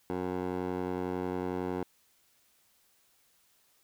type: tone with band-pass filter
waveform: 15% pulse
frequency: 91 Hz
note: F#2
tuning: 28 cents flat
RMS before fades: -34 dBFS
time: 0.1-1.83 s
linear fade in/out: 0 ms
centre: 520 Hz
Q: 1.3
effects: white hiss -68 dBFS RMS until 3.83 s